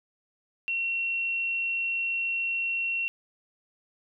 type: tone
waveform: sine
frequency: 2727 Hz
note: F7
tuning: 42 cents flat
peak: -26 dBFS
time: 0.68-3.08 s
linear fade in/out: 0 ms
effects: none